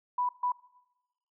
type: tone bursts at uneven times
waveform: sine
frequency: 987.8 Hz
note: B5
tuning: in tune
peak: -26 dBFS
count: 2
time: 0.18-0.29 / 0.43-0.52 s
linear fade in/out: 5 ms
effects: noise-tail reverb RT60 1.0 s tail -20 dB re dry